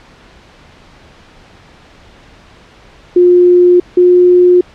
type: tone pair in turn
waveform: sine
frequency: 355.9 / 358 Hz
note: F4 / F4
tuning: +33 / +43 cents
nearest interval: unison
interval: 10 cents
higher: second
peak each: -3 dBFS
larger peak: neither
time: 3.16-3.8 / 3.97-4.61 s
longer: neither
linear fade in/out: 5 ms
effects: pink hiss -41 dBFS RMS until 4.74 s + low-pass 4000 Hz 12 dB/octave